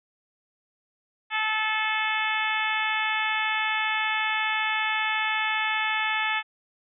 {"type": "harmonic tone", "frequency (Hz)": 434.7, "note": "A4", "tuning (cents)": -21, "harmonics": [2, 3, 4, 5, 6, 7, 8], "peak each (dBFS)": [-30, -32, -29, -30, -31, -36, -36], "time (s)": [1.3, 6.43], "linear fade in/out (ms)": 50, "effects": []}